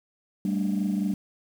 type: chord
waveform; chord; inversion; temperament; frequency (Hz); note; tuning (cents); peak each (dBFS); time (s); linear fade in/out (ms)
sine; G suspended second; none; just; 196 / 220.5 / 294; G3 / A3 / D4; 0 / +4 / +2; -24 / -29 / -30; 0.45-1.14; 2
effects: tanh soft clip ceiling -18 dBFS + 8-bit